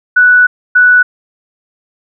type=tone bursts at uneven times; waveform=sine; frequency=1480 Hz; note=F#6; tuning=in tune; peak=-3 dBFS; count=2; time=0.16-0.47 / 0.75-1.03 s; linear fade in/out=10 ms; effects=none